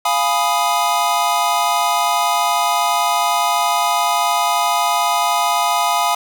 square chord, F half-diminished seventh, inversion none, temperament equal, 698.5 / 830.6 / 987.8 / 1244.5 Hz, F5 / Ab5 / Cb6 / Eb6, 0 / 0 / 0 / 0 cents, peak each -21 dBFS, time 0.05-6.15 s, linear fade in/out 5 ms, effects none

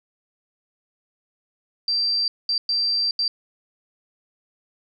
sine tone bursts at uneven times, 4699 Hz, D8, in tune, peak -19 dBFS, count 4, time 1.88-2.28 / 2.49-2.58 / 2.69-3.11 / 3.19-3.28 s, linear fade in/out 2 ms, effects none

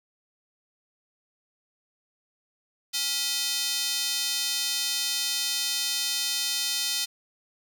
square tone with high-pass filter, 280 Hz, C#4, 18 cents sharp, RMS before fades -28 dBFS, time 2.93-7.06 s, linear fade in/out 20 ms, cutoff 4000 Hz, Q 1.6, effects none

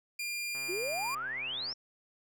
sawtooth tone, 2400 Hz, D7, 37 cents sharp, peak -31 dBFS, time 0.19-1.15 s, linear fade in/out 5 ms
click train, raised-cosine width 0.5 ms, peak -35 dBFS, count 154, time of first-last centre 0.55-1.727 s, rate 130 Hz
sine exponential sweep, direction up, 330.1 to 5588 Hz, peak -34 dBFS, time 0.68-1.74 s, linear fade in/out 20 ms
effects none

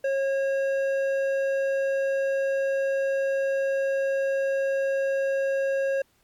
sine tone with hard clipping, 544 Hz, C#5, 33 cents flat, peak -24 dBFS, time 0.04-6.02 s, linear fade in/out 5 ms, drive 8 dB, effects pink hiss -65 dBFS RMS until 6.23 s + MP3 96 kbps

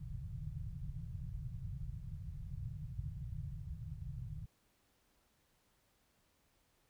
white low-pass noise, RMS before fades -44 dBFS, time 0-4.46 s, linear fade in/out 10 ms, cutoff 160 Hz, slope 96 dB/octave, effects pink hiss -75 dBFS RMS until 6.89 s

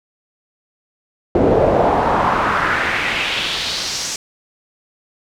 brown noise with band-pass filter sweep, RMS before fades -17 dBFS, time 1.35-4.16 s, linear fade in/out 2 ms, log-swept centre 430 to 6500 Hz, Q 2.5, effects none

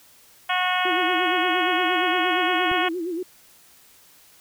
harmonic tone, 364.9 Hz, F#4, 24 cents flat, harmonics 2 / 3 / 4 / 5 / 6 / 7 / 8 / 9, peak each -25 / -27 / -28 / -29 / -30 / -30 / -31 / -32 dBFS, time 0.49-2.89 s, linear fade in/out 10 ms
sine tone with vibrato, 345.3 Hz, F4, 20 cents flat, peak -25 dBFS, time 0.85-3.23 s, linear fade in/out 5 ms, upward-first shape sine, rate 8.6 Hz, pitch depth 120 cents each way
click, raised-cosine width 5 ms, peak -25 dBFS, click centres 2.715 s
effects white hiss -53 dBFS RMS until 4.4 s

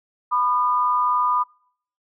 sine tone pair together, 993 / 1216.5 Hz, B5 / D#6, +9 / -39 cents, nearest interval major third, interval 352 cents, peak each -20 dBFS, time 0.31-1.44 s, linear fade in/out 20 ms, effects noise-tail reverb RT60 0.6 s tail -26 dB re dry

